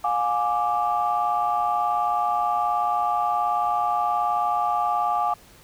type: chord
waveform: sine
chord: D diminished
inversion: first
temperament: equal with one note detuned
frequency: 711.9 / 830.6 / 1174.7 Hz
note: F5 / Ab5 / D6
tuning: +33 / 0 / 0 cents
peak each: -24 dBFS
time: 0.04-5.34 s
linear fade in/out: 5 ms
effects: tanh soft clip ceiling -12 dBFS + pink hiss -51 dBFS RMS until 5.63 s